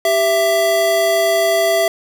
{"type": "tone pair together", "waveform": "square", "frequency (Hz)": [392.2, 664.1], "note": ["G4", "E5"], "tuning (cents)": [1, 13], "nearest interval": "major sixth", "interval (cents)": 912, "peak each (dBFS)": [-21, -14], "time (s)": [0.05, 1.88], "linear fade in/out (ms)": 2, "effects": []}